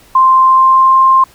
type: tone with pitch glide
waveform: sine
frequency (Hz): 1046.5 to 1055.6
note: C6 to C6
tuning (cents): 0 to +15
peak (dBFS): -4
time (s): 0.15-1.24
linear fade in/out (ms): 5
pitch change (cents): +15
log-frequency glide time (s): 0.44-0.99
effects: pink hiss -44 dBFS RMS until 1.34 s